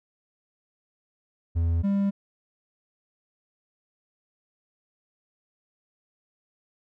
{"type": "tone pair in turn", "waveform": "triangle", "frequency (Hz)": [83.6, 198.84], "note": ["E2", "G3"], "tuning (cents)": [25, 25], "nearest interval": "octave + minor third", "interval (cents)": 1500, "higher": "second", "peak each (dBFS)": -19, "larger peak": "neither", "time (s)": [[1.55, 1.83], [1.83, 2.11]], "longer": "neither", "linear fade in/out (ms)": 20, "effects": []}